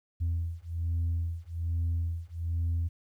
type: beating tone pair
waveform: sine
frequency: 83.4 / 84.6 Hz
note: E2 / E2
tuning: +21 / +45 cents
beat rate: 1.2 Hz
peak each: -30 dBFS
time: 0.2-2.89 s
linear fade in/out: 20 ms
effects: tanh soft clip ceiling -24 dBFS + 11-bit